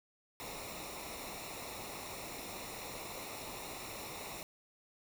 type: noise with comb filter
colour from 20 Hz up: pink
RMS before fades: -45 dBFS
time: 0.4-4.43 s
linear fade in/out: 0 ms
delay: 0.63 ms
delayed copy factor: -0.7
effects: none